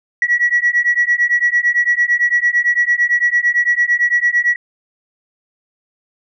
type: beating tone pair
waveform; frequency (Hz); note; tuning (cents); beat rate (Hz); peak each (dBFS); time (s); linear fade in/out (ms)
sine; 1925 / 1933.9; B6 / B6; -45 / -37; 8.9; -14; 0.22-4.56; 2
effects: tanh soft clip ceiling -5 dBFS